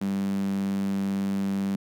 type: tone with high-pass filter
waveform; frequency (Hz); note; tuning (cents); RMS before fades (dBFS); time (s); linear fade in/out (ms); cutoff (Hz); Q
sawtooth; 98; G2; 0; -27; 0.01-1.76; 5; 200; 6.1
effects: none